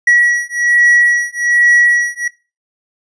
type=beating tone pair; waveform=triangle; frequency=1925 / 1926.2 Hz; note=B6 / B6; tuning=-45 / -44 cents; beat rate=1.2 Hz; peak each=-10 dBFS; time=0.07-2.28 s; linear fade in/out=5 ms; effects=noise-tail reverb RT60 0.3 s tail -20 dB re dry + resampled to 22050 Hz